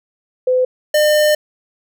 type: tone pair in turn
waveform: sine / square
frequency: 508 / 603.8 Hz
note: B4 / D5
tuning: +49 / +48 cents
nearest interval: minor third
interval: 299 cents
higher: second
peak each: -11 dBFS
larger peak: neither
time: 0.47-0.65 / 0.94-1.35 s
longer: second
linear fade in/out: 5 ms
effects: none